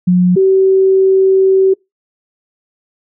sine tone pair in turn, 180 / 382.5 Hz, F#3 / G4, -47 / -42 cents, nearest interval octave + minor second, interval 1305 cents, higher second, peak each -6 dBFS, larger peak neither, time 0.07-0.36 / 0.36-1.74 s, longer second, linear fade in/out 10 ms, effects noise-tail reverb RT60 0.2 s tail -26 dB re dry

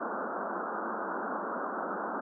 white band-pass noise, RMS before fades -35 dBFS, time 0-2.21 s, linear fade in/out 10 ms, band 190 to 1500 Hz, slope 96 dB/octave, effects none

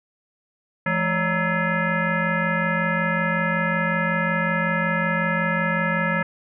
sine tone with frequency modulation, 932.3 Hz, A#5, in tune, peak -19 dBFS, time 0.86-6.23 s, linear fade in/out 5 ms, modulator 382 Hz, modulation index 3, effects none

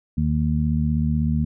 harmonic tone, 76.3 Hz, D#2, 33 cents flat, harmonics 1 / 2 / 3, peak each -23 / -22 / -23 dBFS, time 0.17-1.45 s, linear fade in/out 10 ms, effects none

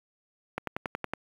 click train, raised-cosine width 0.5 ms, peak -15 dBFS, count 7, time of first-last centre 0.58-1.136 s, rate 10.8 Hz, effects high-pass 100 Hz 12 dB/octave + 8-bit

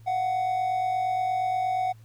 triangle tone pair together, 695 / 743.5 Hz, F5 / F#5, -9 / +8 cents, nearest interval minor second, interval 117 cents, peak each -32 / -22 dBFS, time 0.06-1.93 s, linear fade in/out 20 ms, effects added 111 Hz sine -47 dBFS peak until 2.04 s + pink hiss -63 dBFS RMS until 2.04 s

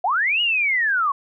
sine linear two-way sweep, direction up then down, 659.3 to 2930 to 1071 Hz, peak -17 dBFS, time 0.04-1.12 s, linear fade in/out 5 ms, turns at 0.41 s, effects none

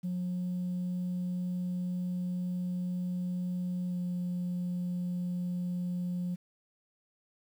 sine tone with pitch glide, 179.8 to 178.04 Hz, F#3 to F3, -49 to +34 cents, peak -29 dBFS, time 0.03-6.36 s, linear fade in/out 20 ms, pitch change -17 cents, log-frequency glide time 3.86-3.97 s, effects tanh soft clip ceiling -29 dBFS + 10-bit

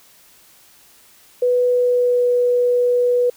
sine tone with pitch glide, 493.9 to 489.9 Hz, B4 to B4, 0 to -14 cents, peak -13 dBFS, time 1.42-3.3 s, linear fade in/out 5 ms, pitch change -14 cents, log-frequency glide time 1.66-2.27 s, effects white hiss -50 dBFS RMS until 3.36 s

